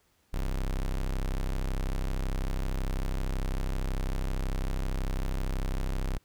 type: tone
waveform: 40% pulse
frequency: 32.72 Hz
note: C1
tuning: 1 cent sharp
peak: -27 dBFS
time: 0.33-6.18 s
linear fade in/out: 10 ms
effects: pink hiss -69 dBFS RMS until 6.24 s